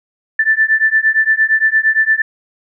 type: beating tone pair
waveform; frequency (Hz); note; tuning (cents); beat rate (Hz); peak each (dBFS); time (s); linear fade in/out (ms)
sine; 1760 / 1768.7; A6 / A6; 0 / +9; 8.7; -13; 0.39-2.22; 5
effects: none